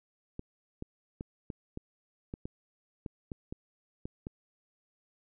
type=clicks; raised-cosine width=3 ms; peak=-25 dBFS; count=12; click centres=0.394 / 0.824 / 1.209 / 1.502 / 1.774 / 2.339 / 2.455 / 3.062 / 3.318 / 3.525 / 4.055 / 4.269 s; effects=none